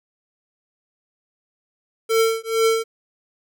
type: tone with tremolo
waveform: square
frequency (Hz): 450.3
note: A4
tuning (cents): +40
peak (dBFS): -14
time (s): 2.09-2.84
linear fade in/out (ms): 20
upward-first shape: triangle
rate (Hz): 2.2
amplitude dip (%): 100
effects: none